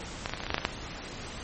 clicks, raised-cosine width 0.3 ms, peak -13 / -18 / -15 / -23 / -19 / -18 / -17 / -12 / -8 / -11 / -25 / -7 dBFS, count 12, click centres 0.259 / 0.295 / 0.336 / 0.374 / 0.404 / 0.436 / 0.466 / 0.504 / 0.544 / 0.581 / 0.617 / 0.651 s, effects pink hiss -40 dBFS RMS until 1.43 s + MP3 32 kbps

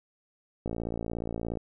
click train, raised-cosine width 2 ms, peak -20 dBFS, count 53, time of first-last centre 0.66-1.572 s, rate 57 Hz, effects none

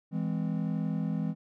triangle chord, E augmented, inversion none, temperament just, 164.81 / 206 / 257.5 Hz, E3 / G#3 / B#3, 0 / -14 / -28 cents, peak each -29 / -31 / -34 dBFS, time 0.11-1.35 s, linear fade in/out 50 ms, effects none

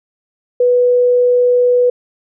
sine tone, 492.3 Hz, B4, 6 cents flat, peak -8 dBFS, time 0.6-1.9 s, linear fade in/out 5 ms, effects none

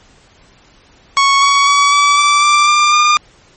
sawtooth tone with pitch steps, 1108 / 1121.5 / 1135.2 / 1149.1 / 1163.1 / 1177.3 / 1191.6 / 1206.2 Hz, C#6 / C#6 / C#6 / D6 / D6 / D6 / D6 / D6, -1 / +20 / +41 / -38 / -17 / +4 / +25 / +46 cents, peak -4 dBFS, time 1.17-3.17 s, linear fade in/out 0 ms, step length 250 ms, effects pink hiss -47 dBFS RMS until 3.56 s + MP3 32 kbps

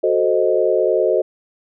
sine chord, F# diminished seventh, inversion none, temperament equal, 370 / 440 / 523.3 / 622.3 Hz, F#4 / A4 / C5 / Eb5, 0 / 0 / 0 / 0 cents, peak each -19 dBFS, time 0.03-1.22 s, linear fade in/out 10 ms, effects none

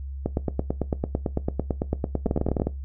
two click trains, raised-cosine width 2 ms, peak -10 / -10 dBFS, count 9 / 22, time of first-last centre 2.26-2.67 / 0.26-2.599 s, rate 19.5 / 8.98 Hz, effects noise-tail reverb RT60 0.2 s tail -18 dB re dry + added 68 Hz sine -31 dBFS peak until 2.84 s

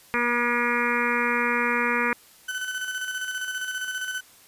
harmonic tone, 240 Hz, B3, 49 cents flat, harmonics 1 / 2 / 4 / 5 / 6 / 7 / 8 / 9 / 10, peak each -30 / -30 / -30 / -30 / -30 / -30 / -30 / -30 / -30 dBFS, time 0.14-2.13 s, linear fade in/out 0 ms
35% pulse tone with tremolo, 1511 Hz, F#6, 36 cents sharp, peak -25 dBFS, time 2.48-4.21 s, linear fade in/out 10 ms, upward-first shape square, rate 15 Hz, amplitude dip 45%
effects white hiss -53 dBFS RMS until 4.47 s + resampled to 32000 Hz

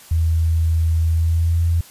sine tone with pitch glide, 81.5 to 83.99 Hz, E2 to E2, -19 to +33 cents, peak -14 dBFS, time 0.11-1.81 s, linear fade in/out 5 ms, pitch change +52 cents, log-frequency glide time 1.11-1.61 s, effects white hiss -44 dBFS RMS until 1.9 s + resampled to 32000 Hz

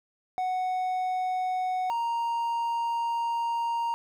triangle tone pair in turn, 740 / 932.3 Hz, F#5 / A#5, 0 / 0 cents, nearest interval major third, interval 400 cents, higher second, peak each -24 dBFS, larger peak neither, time 0.38-1.9 / 1.9-3.94 s, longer second, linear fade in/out 0 ms, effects none

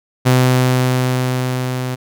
sawtooth tone with level ramp, 127.4 Hz, C3, 46 cents flat, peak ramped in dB -5 to -16 dBFS, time 0.25-1.96 s, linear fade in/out 20 ms, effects none

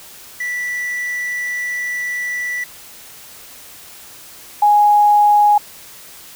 triangle / sine tone pair in turn, 1965 / 830 Hz, B6 / G#5, -9 / -1 cents, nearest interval octave + minor third, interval 1492 cents, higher first, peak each -18 / -8 dBFS, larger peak second, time 0.4-2.64 / 4.62-5.58 s, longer first, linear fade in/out 5 ms, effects white hiss -39 dBFS RMS until 6.35 s

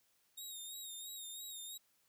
15% pulse tone with vibrato, 3729 Hz, A#7, in tune, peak -39 dBFS, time 0.37-1.78 s, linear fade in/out 10 ms, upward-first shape sine, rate 3 Hz, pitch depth 54 cents each way, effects white hiss -75 dBFS RMS until 2.08 s

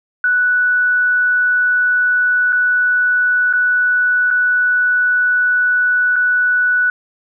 sine tone with dropouts, 1480 Hz, F#6, in tune, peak -11 dBFS, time 0.24-6.9 s, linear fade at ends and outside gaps 2 ms, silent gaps 2.524-2.528 / 3.528-3.535 / 4.305-4.31 / 6.159-6.163 s, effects none

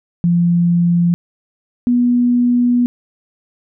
sine tone pair in turn, 172.6 / 243.6 Hz, F3 / B3, -20 / -24 cents, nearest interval tritone, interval 596 cents, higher second, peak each -10 dBFS, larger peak neither, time 0.24-1.14 / 1.87-2.86 s, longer second, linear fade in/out 0 ms, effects none

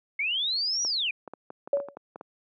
sine linear two-way sweep, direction up then down, 2136 to 5860 to 2344 Hz, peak -25 dBFS, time 0.19-1.11 s, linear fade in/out 5 ms, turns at 0.83 s
clicks, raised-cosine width 1 ms, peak -24 dBFS, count 11, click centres 0.849 / 1.277 / 1.336 / 1.504 / 1.675 / 1.771 / 1.801 / 1.886 / 1.97 / 2.159 / 2.211 s
sine tone with exponential decay, 565 Hz, C#5, 33 cents sharp, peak -17 dBFS, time 1.73-1.95 s, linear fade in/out 2 ms, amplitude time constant 47 ms
effects high-pass 300 Hz 12 dB/octave

